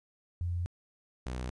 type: tone pair in turn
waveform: sine / sawtooth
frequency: 87.31 / 62.6 Hz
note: F2 / B1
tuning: 0 / +24 cents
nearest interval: tritone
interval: 576 cents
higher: first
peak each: -30 / -31 dBFS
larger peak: first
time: 0.41-0.66 / 1.26-1.5 s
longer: first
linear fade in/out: 0 ms
effects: resampled to 22050 Hz + 12-bit